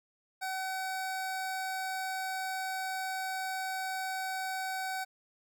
25% pulse tone, 758 Hz, F#5, 42 cents sharp, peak -30 dBFS, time 0.41-5.05 s, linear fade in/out 20 ms, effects none

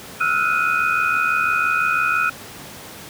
sine tone cluster, 1308 / 1394 / 1460 / 2492 Hz, E6 / F6 / F#6 / D#7, -14 / -4 / -24 / +2 cents, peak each -22 dBFS, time 0.2-2.3 s, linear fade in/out 10 ms, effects pink hiss -37 dBFS RMS until 3.09 s + high-pass 100 Hz 12 dB/octave

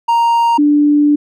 triangle / sine tone pair in turn, 932.3 / 293.7 Hz, A#5 / D4, 0 / 0 cents, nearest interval octave + minor sixth, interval 2000 cents, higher first, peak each -7 dBFS, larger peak neither, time 0.08-0.58 / 0.58-1.16 s, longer second, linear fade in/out 10 ms, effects none

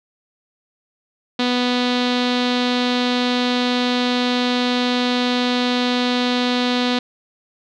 sawtooth tone with low-pass filter, 247.1 Hz, B3, 1 cent sharp, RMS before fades -19 dBFS, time 1.39-6.99 s, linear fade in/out 5 ms, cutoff 3900 Hz, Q 4, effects none

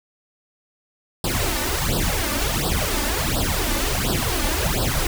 pink noise with flanger, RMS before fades -22 dBFS, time 1.24-5.07 s, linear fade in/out 2 ms, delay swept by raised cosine 0.22 to 3.42 ms, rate 1.4 Hz, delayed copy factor +0.95, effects none

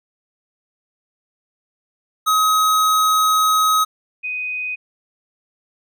square / sine tone pair in turn, 1268 / 2498 Hz, D#6 / D#7, +32 / +6 cents, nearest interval octave, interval 1174 cents, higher second, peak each -14 / -22 dBFS, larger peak first, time 2.26-3.85 / 4.23-4.76 s, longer first, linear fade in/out 20 ms, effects none

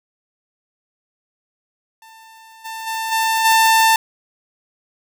sawtooth tone with level steps, 893 Hz, A5, 25 cents sharp, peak -38 / -24 / -18 / -12 / -7 dBFS, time 2.02-3.96 s, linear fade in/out 2 ms, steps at 2.64 / 2.86 / 3.11 / 3.44 s, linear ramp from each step 20 ms, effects none

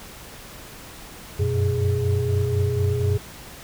sine tone cluster, 92.5 / 96.6 / 122 / 414.5 Hz, F#2 / G2 / B2 / G#4, 0 / -25 / -21 / -3 cents, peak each -22 / -26 / -23 / -25 dBFS, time 1.39-3.18 s, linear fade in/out 10 ms, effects tanh soft clip ceiling -11 dBFS + pink hiss -41 dBFS RMS until 3.63 s

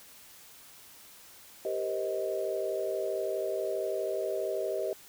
sine chord, C minor seventh, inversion second, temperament just, 392.4 / 470.9 / 523.3 / 627.9 Hz, G4 / Bb4 / C5 / Eb5, +2 / +18 / 0 / +16 cents, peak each -34 / -38 / -37 / -33 dBFS, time 1.65-4.93 s, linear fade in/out 2 ms, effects white hiss -53 dBFS RMS until 5.08 s

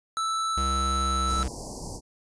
square tone, 1318.5 Hz, E6, in tune, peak -26 dBFS, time 0.17-1.43 s, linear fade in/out 0 ms
square tone with pitch glide, 67.3 to 65.95 Hz, C2 to C2, +49 to +14 cents, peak -28 dBFS, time 0.57-1.48 s, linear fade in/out 5 ms, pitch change -35 cents, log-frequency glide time 1.04-1.26 s
pink band-stop noise, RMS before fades -37 dBFS, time 1.26-2.01 s, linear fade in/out 50 ms, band 1000 to 4600 Hz, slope 96 dB/octave
effects resampled to 22050 Hz

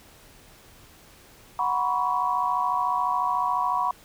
sine tone cluster, 736 / 974 / 1028 / 1120 Hz, F#5 / B5 / C6 / C#6, -9 / -24 / -31 / +18 cents, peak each -29 / -25 / -32 / -27 dBFS, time 1.59-3.91 s, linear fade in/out 2 ms, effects pink hiss -52 dBFS RMS until 4.04 s

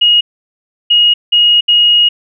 sine tone bursts at uneven times, 2880 Hz, F#7, 47 cents flat, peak -5 dBFS, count 4, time 0.01-0.21 / 0.9-1.14 / 1.32-1.61 / 1.68-2.09 s, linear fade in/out 10 ms, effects none

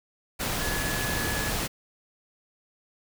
sine tone in noise, 1700 Hz, G#6, 40 cents sharp, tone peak -33 dBFS, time 0.6-1.51 s, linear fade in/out 20 ms, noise pink, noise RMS -29 dBFS, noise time 0.39-1.68 s, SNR -7 dB, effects none

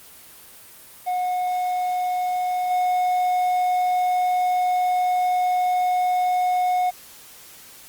triangle tone with level steps, 727 Hz, F#5, 31 cents flat, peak -19 / -16 dBFS, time 1.06-6.91 s, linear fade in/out 20 ms, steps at 2.7 s, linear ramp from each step 10 ms, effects white hiss -45 dBFS RMS until 7.88 s + Opus 32 kbps

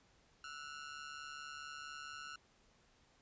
sawtooth ring-modulated tone, 1396.9 Hz, F6, in tune, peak -40 dBFS, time 0.44-2.36 s, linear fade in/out 2 ms, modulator 72.2 Hz, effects pink hiss -70 dBFS RMS until 3.21 s + resampled to 16000 Hz

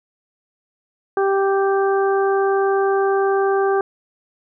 harmonic tone, 391.6 Hz, G4, 2 cents flat, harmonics 1 / 2 / 3 / 4, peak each -16 / -22 / -26 / -28 dBFS, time 1.17-3.81 s, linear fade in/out 2 ms, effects none

